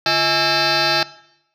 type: tone with frequency modulation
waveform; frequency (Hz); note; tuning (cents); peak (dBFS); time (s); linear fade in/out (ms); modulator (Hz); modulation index
sine; 1619; G#6; -45; -13; 0.06-1.03; 2; 491; 6.8
effects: noise-tail reverb RT60 0.8 s tail -19 dB re dry + tanh soft clip ceiling -11 dBFS